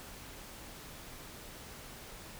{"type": "silence", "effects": ["pink hiss -49 dBFS RMS until 2.39 s"]}